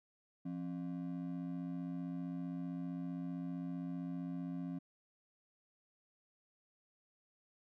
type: ring-modulated tone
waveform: triangle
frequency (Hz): 220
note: A3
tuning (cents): 0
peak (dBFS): -34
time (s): 0.45-4.79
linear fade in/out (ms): 10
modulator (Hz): 47.7
effects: none